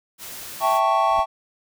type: noise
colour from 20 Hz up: white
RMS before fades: -36 dBFS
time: 0.18-0.81 s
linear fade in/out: 50 ms
type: chord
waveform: triangle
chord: A dominant seventh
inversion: second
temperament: equal with one note detuned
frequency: 659.3 / 784 / 883.6 / 1108.7 Hz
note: E5 / G5 / A5 / C#6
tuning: 0 / 0 / +7 / 0 cents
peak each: -21 / -20 / -21 / -19 dBFS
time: 0.6-1.26 s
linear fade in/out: 50 ms
type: noise with exponential growth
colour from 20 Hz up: brown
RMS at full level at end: -32 dBFS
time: 1.02-1.2 s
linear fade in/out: 2 ms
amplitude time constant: 37 ms
effects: none